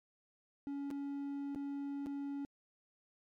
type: tone with dropouts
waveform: triangle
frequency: 281.2 Hz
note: C#4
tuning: 25 cents sharp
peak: -36 dBFS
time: 0.67-2.45 s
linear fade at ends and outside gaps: 0 ms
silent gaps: 0.904-0.911 / 1.548-1.559 / 2.061-2.068 s
effects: MP3 64 kbps